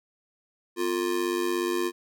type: tone with amplitude modulation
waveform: square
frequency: 351.2 Hz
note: F4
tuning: 10 cents sharp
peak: -22 dBFS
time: 0.76-1.92 s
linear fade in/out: 50 ms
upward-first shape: sine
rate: 96.9 Hz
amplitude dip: 80%
effects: none